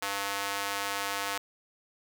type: tone with high-pass filter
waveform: square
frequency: 99.6 Hz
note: G2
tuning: 28 cents sharp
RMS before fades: -33 dBFS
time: 0.02-1.38 s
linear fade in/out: 5 ms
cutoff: 940 Hz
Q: 0.81
effects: none